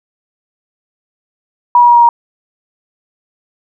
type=tone with pitch steps; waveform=sine; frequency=967 / 960.9 / 954.8 / 948.7 / 942.7 Hz; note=B5 / B5 / A#5 / A#5 / A#5; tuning=-37 / -48 / +41 / +30 / +19 cents; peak=-3 dBFS; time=1.75-2.09 s; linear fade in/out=2 ms; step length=68 ms; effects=none